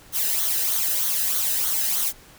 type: noise with flanger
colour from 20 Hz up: blue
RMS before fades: -23 dBFS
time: 0.12-2.13 s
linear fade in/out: 50 ms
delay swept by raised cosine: 0.39 to 0.91 ms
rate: 3.2 Hz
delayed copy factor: -0.6
effects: pink hiss -49 dBFS RMS until 2.38 s